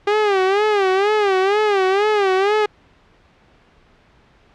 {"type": "tone with vibrato", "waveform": "sawtooth", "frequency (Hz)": 400.6, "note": "G4", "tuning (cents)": 38, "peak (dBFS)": -10, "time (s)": [0.07, 2.66], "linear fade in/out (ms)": 5, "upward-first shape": "sine", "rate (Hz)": 2.1, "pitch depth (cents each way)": 120, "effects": ["pink hiss -53 dBFS RMS until 4.54 s", "low-pass 3000 Hz 12 dB/octave"]}